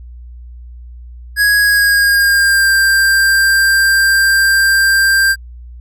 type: tone with pitch glide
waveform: square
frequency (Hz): 1661.2 to 1583.4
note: G#6 to G6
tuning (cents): 0 to +17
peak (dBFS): -9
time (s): 1.36-5.36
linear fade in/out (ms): 50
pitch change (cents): -83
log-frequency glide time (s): 1.59-2.71
effects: added 60 Hz sine -30 dBFS peak until 5.8 s